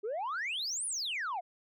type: exponential two-way sweep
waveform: sine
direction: up then down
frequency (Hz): 392 to 10130 to 664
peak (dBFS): -31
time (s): 0.03-1.41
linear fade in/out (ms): 20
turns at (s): 0.86
effects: tanh soft clip ceiling -31 dBFS